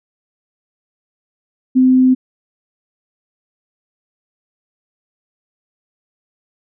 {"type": "tone", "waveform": "sine", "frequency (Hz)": 257.3, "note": "C4", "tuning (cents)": -29, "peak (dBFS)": -7, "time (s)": [1.75, 2.15], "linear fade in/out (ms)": 20, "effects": []}